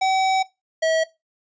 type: tone pair in turn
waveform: square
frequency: 762 / 644.1 Hz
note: G5 / E5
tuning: -49 / -40 cents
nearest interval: minor third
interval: 291 cents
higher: first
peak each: -18 dBFS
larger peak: neither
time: 0.01-0.43 / 0.82-1.04 s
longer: first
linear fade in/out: 10 ms
effects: noise-tail reverb RT60 0.2 s tail -18 dB re dry + resampled to 16000 Hz